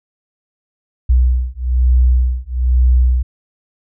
sine beating tone pair, 61.8 / 62.9 Hz, B1 / B1, +2 / +32 cents, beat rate 1.1 Hz, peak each -13 / -13 dBFS, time 1.09-3.23 s, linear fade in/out 10 ms, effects none

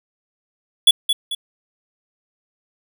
square tone with echo, 3400 Hz, G#7, 40 cents sharp, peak -7 dBFS, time 0.87-0.91 s, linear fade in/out 5 ms, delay 220 ms, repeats 2, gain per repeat -8 dB, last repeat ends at 1.35 s, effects none

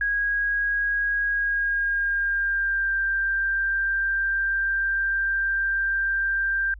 sine tone with pitch glide, 1645 to 1581.6 Hz, G#6 to G6, -17 to +15 cents, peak -21 dBFS, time 0.01-6.74 s, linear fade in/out 2 ms, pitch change -68 cents, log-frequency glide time 1.27-2.94 s, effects added 50 Hz sine -39 dBFS peak until 6.79 s

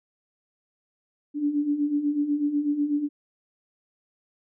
sine beating tone pair, 285.7 / 293.8 Hz, D4 / D4, -48 / +1 cents, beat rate 8.1 Hz, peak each -29 / -23 dBFS, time 1.34-3.09 s, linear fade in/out 50 ms, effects none

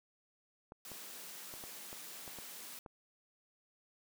clicks, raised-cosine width 1 ms, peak -35 dBFS, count 8, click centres 0.721 / 0.917 / 1.539 / 1.639 / 1.929 / 2.278 / 2.387 / 2.862 s
white high-pass noise, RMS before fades -49 dBFS, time 0.85-2.79 s, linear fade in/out 2 ms, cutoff 150 Hz, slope 96 dB/octave
effects none

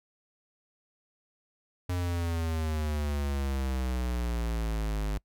square exponential sweep, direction down, 90.4 to 50.5 Hz, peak -29 dBFS, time 1.89-5.18 s, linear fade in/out 5 ms, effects noise-tail reverb RT60 0.1 s tail -25 dB re dry

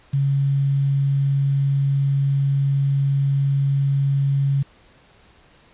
sine tone with quantisation, 138.59 Hz, C#3, in tune, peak -16 dBFS, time 0.13-4.63 s, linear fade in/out 10 ms, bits 7, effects pink hiss -53 dBFS RMS until 5.73 s + resampled to 8000 Hz

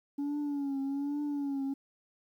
sine tone with vibrato, 282.5 Hz, C#4, 33 cents sharp, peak -28 dBFS, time 0.18-1.74 s, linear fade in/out 10 ms, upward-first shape triangle, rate 1.2 Hz, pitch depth 74 cents each way, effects tanh soft clip ceiling -30 dBFS + 11-bit

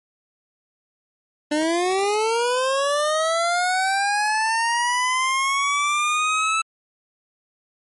25% pulse linear sweep, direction up, 293.7 to 1320 Hz, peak -15 dBFS, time 1.51-6.62 s, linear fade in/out 10 ms, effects MP3 48 kbps

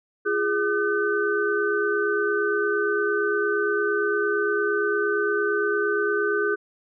sine tone cluster, 345.5 / 414.2 / 1210 / 1518 Hz, F4 / G#4 / D#6 / F#6, -19 / -5 / -49 / +44 cents, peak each -30 / -23 / -32 / -25 dBFS, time 0.25-6.56 s, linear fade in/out 20 ms, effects none

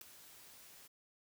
white noise with ADSR envelope, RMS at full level -45 dBFS, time 0.01-0.88 s, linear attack 4 ms, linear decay 6 ms, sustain -13 dB, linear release 17 ms, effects none

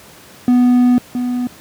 triangle tone pair in turn, 246.9 / 246.9 Hz, B3 / B3, 0 / 0 cents, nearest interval unison, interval 0 cents, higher neither, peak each -6 / -14 dBFS, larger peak first, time 0.48-0.98 / 1.15-1.47 s, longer first, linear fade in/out 0 ms, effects pink hiss -41 dBFS RMS until 1.6 s + high-pass 100 Hz 12 dB/octave

